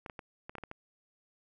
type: clicks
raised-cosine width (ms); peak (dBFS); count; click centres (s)
0.5; -27; 8; 0.062 / 0.098 / 0.192 / 0.495 / 0.553 / 0.583 / 0.637 / 0.714
effects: none